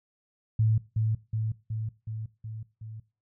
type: tone with echo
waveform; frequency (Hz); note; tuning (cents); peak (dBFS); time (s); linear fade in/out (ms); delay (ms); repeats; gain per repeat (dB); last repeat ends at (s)
sine; 110; A2; 0; -20; 0.59-0.78; 5; 370; 6; -3; 3
effects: noise-tail reverb RT60 0.3 s tail -19 dB re dry